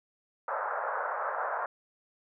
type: band-pass noise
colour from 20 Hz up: white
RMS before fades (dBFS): -33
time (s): 0.48-1.66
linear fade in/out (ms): 2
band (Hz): 510 to 1500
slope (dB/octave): 48
effects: none